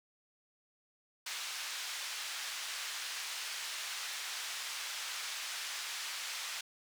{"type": "band-pass noise", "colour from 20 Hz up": "white", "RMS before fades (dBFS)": -41, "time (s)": [1.26, 6.61], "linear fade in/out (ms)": 5, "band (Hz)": [1200, 5500], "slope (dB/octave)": 12, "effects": []}